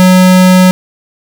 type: tone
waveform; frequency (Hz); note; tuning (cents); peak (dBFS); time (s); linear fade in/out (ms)
square; 184.2; F#3; -7; -3; 0-0.71; 0
effects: none